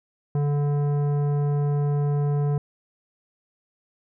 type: tone with tanh clipping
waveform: sine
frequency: 144.9 Hz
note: D3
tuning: 23 cents flat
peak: -22 dBFS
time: 0.35-2.58 s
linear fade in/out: 2 ms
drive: 13 dB
effects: none